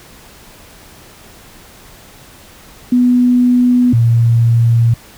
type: tone pair in turn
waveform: sine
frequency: 246.9 / 116.52 Hz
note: B3 / A#2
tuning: 0 / 0 cents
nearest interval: octave + minor second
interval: 1300 cents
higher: first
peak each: -7 dBFS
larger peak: neither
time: 2.92-3.93 / 3.93-4.94 s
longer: neither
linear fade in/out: 5 ms
effects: pink hiss -40 dBFS RMS until 5.17 s